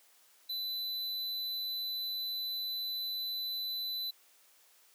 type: tone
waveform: square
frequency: 4002 Hz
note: B7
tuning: 22 cents sharp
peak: -35 dBFS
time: 0.49-4.11 s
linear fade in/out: 10 ms
effects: white hiss -64 dBFS RMS until 4.94 s + high-pass 400 Hz 12 dB/octave